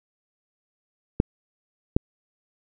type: clicks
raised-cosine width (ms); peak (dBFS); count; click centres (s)
3; -4; 2; 1.201 / 1.965
effects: none